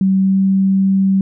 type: tone with pitch glide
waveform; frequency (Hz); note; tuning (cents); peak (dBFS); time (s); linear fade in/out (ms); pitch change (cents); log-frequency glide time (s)
sine; 191.4 to 192.95; G3 to G3; -41 to -27; -10; 0.01-1.21; 2; +14; 0.2-0.38
effects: none